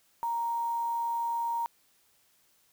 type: tone with quantisation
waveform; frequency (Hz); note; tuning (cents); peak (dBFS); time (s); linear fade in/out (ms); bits
sine; 932.3; A#5; 0; -28; 0.23-1.66; 0; 8
effects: white hiss -67 dBFS RMS until 2.72 s